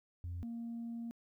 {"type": "tone pair in turn", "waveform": "sine", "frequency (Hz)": [87.31, 232.8], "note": ["F2", "A#3"], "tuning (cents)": [0, -2], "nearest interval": "octave + perfect fourth", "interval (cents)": 1698, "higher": "second", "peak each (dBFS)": [-37, -38], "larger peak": "first", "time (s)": [[0.24, 0.43], [0.43, 1.11]], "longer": "second", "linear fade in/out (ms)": 0, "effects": ["tanh soft clip ceiling -37 dBFS", "13-bit"]}